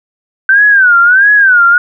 sine tone with vibrato, 1526 Hz, G6, 47 cents flat, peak -3 dBFS, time 0.49-1.78 s, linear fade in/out 2 ms, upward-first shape sine, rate 1.5 Hz, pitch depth 170 cents each way, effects none

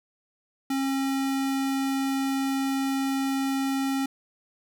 square tone, 270.5 Hz, C#4, 42 cents flat, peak -25 dBFS, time 0.7-4.06 s, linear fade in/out 5 ms, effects none

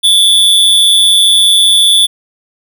square tone with amplitude modulation, 3471 Hz, A7, 24 cents flat, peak -3 dBFS, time 0.03-2.07 s, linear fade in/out 20 ms, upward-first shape sine, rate 193 Hz, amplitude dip 55%, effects none

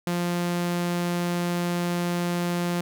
sawtooth tone, 174.61 Hz, F3, in tune, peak -20 dBFS, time 0.07-2.81 s, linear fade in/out 2 ms, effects none

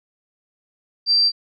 sine tone, 4699 Hz, D8, in tune, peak -13 dBFS, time 1.06-1.32 s, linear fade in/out 50 ms, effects none

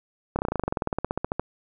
slowing click train, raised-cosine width 1 ms, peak -11 dBFS, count 22, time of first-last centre 0.36-1.396 s, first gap 29 ms, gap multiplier 1.05, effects none

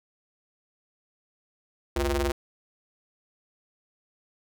sawtooth ring-modulated tone, 144 Hz, D3, 34 cents flat, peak -17 dBFS, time 1.96-2.32 s, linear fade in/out 5 ms, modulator 206 Hz, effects none

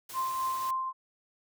white noise, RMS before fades -44 dBFS, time 0.09-0.71 s, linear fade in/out 5 ms
sine tone with tremolo, 1046.5 Hz, C6, in tune, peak -27 dBFS, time 0.13-0.93 s, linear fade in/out 50 ms, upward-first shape triangle, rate 3.8 Hz, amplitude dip 40%
effects none

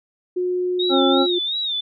sine tone with pitch glide, 361.5 to 354.7 Hz, F#4 to F4, -40 to +27 cents, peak -19 dBFS, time 0.36-1.39 s, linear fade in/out 10 ms, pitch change -33 cents, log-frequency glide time 0.8-1.19 s
sine tone with vibrato, 3686 Hz, A#7, 20 cents flat, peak -21 dBFS, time 0.79-1.81 s, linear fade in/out 10 ms, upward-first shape sine, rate 2.8 Hz, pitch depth 99 cents each way
harmonic tone, 270.1 Hz, C#4, 45 cents flat, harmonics 1 / 2 / 3 / 5, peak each -18 / -21 / -23 / -25 dBFS, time 0.89-1.27 s, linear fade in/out 50 ms
effects none

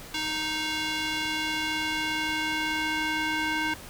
square tone with band-pass filter sweep, 311.1 Hz, D#4, in tune, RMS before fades -29 dBFS, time 0.14-3.74 s, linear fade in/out 5 ms, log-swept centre 3400 to 1900 Hz, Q 1.2, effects pink hiss -44 dBFS RMS until 3.89 s

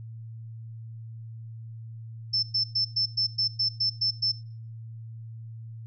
sine tone bursts, 5300 Hz, E8, 9 cents sharp, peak -22 dBFS, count 10, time 2.33-4.32 s, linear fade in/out 10 ms, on 100 ms, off 110 ms, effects noise-tail reverb RT60 0.5 s tail -24 dB re dry + added 113 Hz sine -38 dBFS peak until 5.86 s

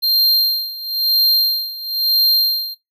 square tone with tremolo, 4184 Hz, C8, 1 cent flat, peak -11 dBFS, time 0.02-2.75 s, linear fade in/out 20 ms, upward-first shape sine, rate 1 Hz, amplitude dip 85%, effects noise-tail reverb RT60 0.2 s tail -21 dB re dry

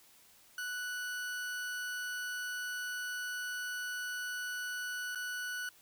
40% pulse tone with dropouts, 1480 Hz, F#6, in tune, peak -36 dBFS, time 0.58-5.69 s, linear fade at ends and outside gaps 2 ms, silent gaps 5.149-5.156 s, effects white hiss -62 dBFS RMS until 5.81 s

